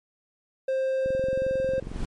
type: tone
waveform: triangle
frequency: 528 Hz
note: C5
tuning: 16 cents sharp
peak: -21 dBFS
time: 0.68-1.8 s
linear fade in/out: 5 ms
type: click train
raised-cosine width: 3 ms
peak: -23 dBFS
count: 22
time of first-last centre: 1.06-2.006 s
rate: 22.2 Hz
type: noise with exponential growth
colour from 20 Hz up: brown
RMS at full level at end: -29 dBFS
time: 1.36-2.05 s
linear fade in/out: 1 ms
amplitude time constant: 150 ms
effects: MP3 48 kbps